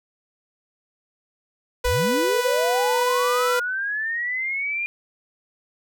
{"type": "tone", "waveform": "sawtooth", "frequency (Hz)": 493.9, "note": "B4", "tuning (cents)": 0, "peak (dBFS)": -16, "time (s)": [1.84, 3.6], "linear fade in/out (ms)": 10}
{"type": "linear sweep", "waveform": "sine", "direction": "up", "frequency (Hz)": [35.41, 2422], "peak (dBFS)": -23, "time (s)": [1.85, 4.86], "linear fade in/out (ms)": 0}
{"effects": []}